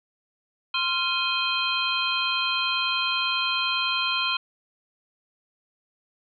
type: tone cluster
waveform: sine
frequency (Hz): 1047 / 1386 / 2505 / 3165 / 4109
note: C6 / F6 / D#7 / G7 / C8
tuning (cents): +1 / -14 / +11 / +16 / -32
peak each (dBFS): -30 / -31 / -28 / -27 / -31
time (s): 0.74-4.37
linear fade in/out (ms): 5
effects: none